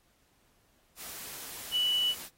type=tone in noise; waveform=sine; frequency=2960 Hz; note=F#7; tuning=in tune; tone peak=-25 dBFS; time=1.71-2.15 s; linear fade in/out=50 ms; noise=white; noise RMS=-43 dBFS; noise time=0.96-2.3 s; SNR=+15 dB; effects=pink hiss -69 dBFS RMS until 2.37 s + AAC 48 kbps